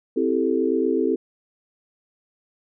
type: chord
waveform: sine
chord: A minor seventh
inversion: first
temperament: equal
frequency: 261.6 / 329.6 / 392 / 440 Hz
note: C4 / E4 / G4 / A4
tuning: 0 / 0 / 0 / 0 cents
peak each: -24 dBFS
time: 0.16-1.16 s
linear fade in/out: 10 ms
effects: none